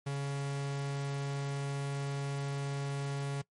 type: tone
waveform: 45% pulse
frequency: 139.9 Hz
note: C#3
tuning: 16 cents sharp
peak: -33 dBFS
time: 0.06-3.42 s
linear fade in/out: 10 ms
effects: noise-tail reverb RT60 0.1 s tail -21 dB re dry + MP3 48 kbps